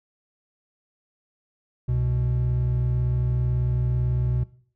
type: tone pair together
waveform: triangle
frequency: 65.41 / 123.47 Hz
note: C2 / B2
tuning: 0 / 0 cents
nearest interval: major seventh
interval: 1100 cents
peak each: -25 / -20 dBFS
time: 1.88-4.44 s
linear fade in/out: 10 ms
effects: noise-tail reverb RT60 0.5 s tail -18 dB re dry